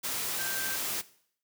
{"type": "tone in noise", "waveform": "sine", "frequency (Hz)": 1568, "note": "G6", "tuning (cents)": 0, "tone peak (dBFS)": -36, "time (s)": [0.38, 0.77], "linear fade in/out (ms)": 20, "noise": "white", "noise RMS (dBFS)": -33, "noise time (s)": [0.03, 1.02], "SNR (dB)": -6, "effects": ["noise-tail reverb RT60 0.6 s tail -18 dB re dry", "high-pass 100 Hz 12 dB/octave"]}